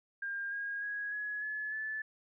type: tone with pitch steps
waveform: sine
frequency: 1605 / 1631.2 / 1657.8 / 1684.8 / 1712.3 / 1740.2 Hz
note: G6 / G#6 / G#6 / G#6 / A6 / A6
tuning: +40 / -32 / -4 / +24 / -48 / -20 cents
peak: -35 dBFS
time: 0.22-2.02 s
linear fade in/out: 5 ms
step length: 300 ms
effects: none